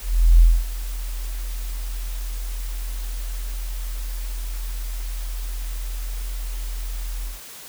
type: tone with ADSR envelope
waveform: sine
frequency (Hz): 41.9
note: E1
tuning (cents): +29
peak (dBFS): -7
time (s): 0.01-7.4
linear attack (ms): 390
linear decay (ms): 240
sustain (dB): -18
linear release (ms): 140
effects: white hiss -40 dBFS RMS until 7.68 s